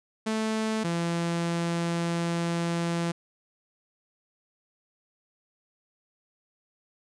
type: tone pair in turn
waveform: sawtooth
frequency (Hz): 219.3 / 169.68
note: A3 / F3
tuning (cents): -6 / -50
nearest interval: major third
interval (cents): 444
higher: first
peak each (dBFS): -22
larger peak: neither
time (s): 0.26-0.84 / 0.84-3.12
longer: second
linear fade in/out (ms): 10
effects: resampled to 22050 Hz